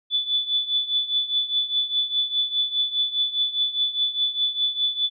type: tone with tremolo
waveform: sine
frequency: 3474 Hz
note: A7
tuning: 23 cents flat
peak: -17 dBFS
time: 0.1-5.1 s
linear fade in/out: 50 ms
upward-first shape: triangle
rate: 4.9 Hz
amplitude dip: 85%
effects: none